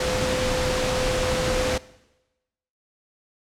sine tone in noise, 510 Hz, C5, 44 cents flat, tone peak -25 dBFS, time 0-1.78 s, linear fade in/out 5 ms, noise pink, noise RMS -25 dBFS, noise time 0-1.78 s, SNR -3 dB, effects noise-tail reverb RT60 1.0 s tail -20 dB re dry + low-pass 7000 Hz 12 dB/octave

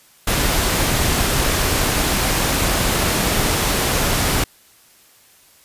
pink noise, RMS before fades -18 dBFS, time 0.27-4.44 s, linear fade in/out 5 ms, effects white hiss -51 dBFS RMS until 5.64 s + resampled to 32000 Hz

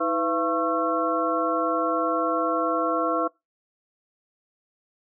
sine tone cluster, 321 / 501 / 678 / 1095 / 1345 Hz, E4 / B4 / E5 / C#6 / E6, -46 / +25 / +49 / -22 / +34 cents, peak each -28 dBFS, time 0-3.28 s, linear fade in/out 10 ms, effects noise-tail reverb RT60 0.2 s tail -23 dB re dry

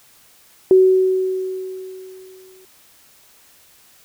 sine tone with exponential decay, 375.1 Hz, F#4, 24 cents sharp, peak -6 dBFS, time 0.71-2.65 s, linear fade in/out 1 ms, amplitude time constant 420 ms, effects white hiss -51 dBFS RMS until 4.04 s

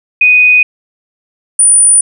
sine tone pair in turn, 2489 / 9427 Hz, D#7 / D9, 0 / +5 cents, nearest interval octave + major seventh, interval 2305 cents, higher second, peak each -3 dBFS, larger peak neither, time 0.21-0.63 / 1.59-2.01 s, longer neither, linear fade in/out 5 ms, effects none

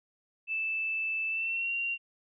sine tone with pitch glide, 2637 to 2760 Hz, E7 to F7, 0 to -21 cents, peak -29 dBFS, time 0.47-1.98 s, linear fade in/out 50 ms, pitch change +79 cents, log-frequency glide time 1.29-1.73 s, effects none

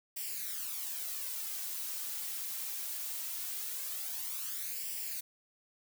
blue noise with flanger, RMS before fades -39 dBFS, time 0.16-5.21 s, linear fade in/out 10 ms, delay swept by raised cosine 0.38 to 3.78 ms, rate 0.21 Hz, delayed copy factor +0.65, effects none

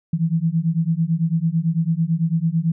sine beating tone pair, 160 / 169 Hz, D#3 / E3, +49 / +43 cents, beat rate 9 Hz, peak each -20 dBFS, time 0.13-2.72 s, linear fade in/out 5 ms, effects none

